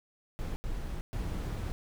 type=noise bursts at uneven times; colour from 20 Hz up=brown; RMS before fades=-35 dBFS; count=3; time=0.39-0.56 / 0.64-1.01 / 1.13-1.72 s; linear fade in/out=0 ms; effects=none